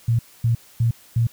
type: tone bursts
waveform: sine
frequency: 116.2 Hz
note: A#2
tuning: 5 cents flat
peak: -15 dBFS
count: 4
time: 0.08-1.27 s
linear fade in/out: 5 ms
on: 110 ms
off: 250 ms
effects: white hiss -50 dBFS RMS until 1.32 s